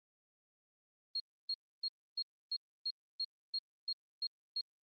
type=tone bursts; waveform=sine; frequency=4268 Hz; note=C8; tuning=34 cents sharp; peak=-34 dBFS; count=11; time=1.15-4.611 s; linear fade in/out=5 ms; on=51 ms; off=290 ms; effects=Opus 32 kbps